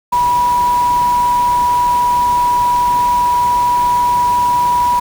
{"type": "tone in noise", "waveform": "sine", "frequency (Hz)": 974, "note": "B5", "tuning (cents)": -24, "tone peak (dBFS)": -10, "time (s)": [0.12, 5], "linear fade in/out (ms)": 10, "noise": "pink", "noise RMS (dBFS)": -28, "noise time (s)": [0.12, 5], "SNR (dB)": 15, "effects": []}